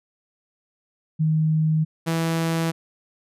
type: tone pair in turn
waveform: sine / sawtooth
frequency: 156.9 / 164.31 Hz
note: D#3 / E3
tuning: +15 / -5 cents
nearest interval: minor second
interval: 80 cents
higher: second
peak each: -17 dBFS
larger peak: neither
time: 1.19-1.85 / 2.06-2.72 s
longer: neither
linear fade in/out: 20 ms
effects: resampled to 32000 Hz